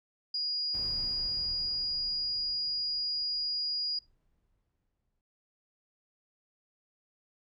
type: tone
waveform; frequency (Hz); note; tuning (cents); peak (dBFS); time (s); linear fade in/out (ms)
sine; 4876; D#8; -36; -30; 0.34-3.99; 5
type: noise with exponential decay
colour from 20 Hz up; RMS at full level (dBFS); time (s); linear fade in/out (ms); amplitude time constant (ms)
brown; -41; 0.74-5.21; 2; 970
effects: noise-tail reverb RT60 0.2 s tail -19 dB re dry